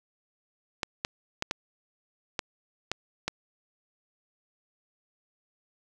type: clicks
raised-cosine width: 0.2 ms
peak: -11 dBFS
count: 7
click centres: 0.832 / 1.049 / 1.424 / 1.511 / 2.392 / 2.916 / 3.28 s
effects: none